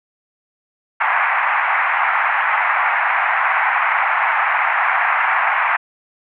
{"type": "band-pass noise", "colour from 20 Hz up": "pink", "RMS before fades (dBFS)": -17, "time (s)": [1, 5.77], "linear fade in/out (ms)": 10, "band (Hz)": [770, 2300], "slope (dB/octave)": 48, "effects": []}